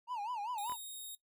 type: tone with vibrato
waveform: triangle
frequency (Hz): 900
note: A5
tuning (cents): +39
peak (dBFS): -35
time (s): 0.07-0.77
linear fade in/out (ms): 50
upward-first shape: sine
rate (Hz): 5.1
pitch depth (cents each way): 190
type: tone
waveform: 10% pulse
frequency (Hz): 3729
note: A#7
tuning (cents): 0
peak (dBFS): -36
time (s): 0.58-1.15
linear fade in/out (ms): 2
type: clicks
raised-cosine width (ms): 0.5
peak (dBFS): -34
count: 2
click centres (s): 0.697 / 0.721
effects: noise-tail reverb RT60 0.1 s tail -19 dB re dry